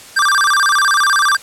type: tone with vibrato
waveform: square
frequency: 1359 Hz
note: F6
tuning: 48 cents flat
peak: -11 dBFS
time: 0.16-1.37 s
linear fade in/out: 10 ms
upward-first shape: square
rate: 16 Hz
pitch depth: 260 cents each way
effects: white hiss -37 dBFS RMS until 1.42 s + low-pass 10000 Hz 12 dB/octave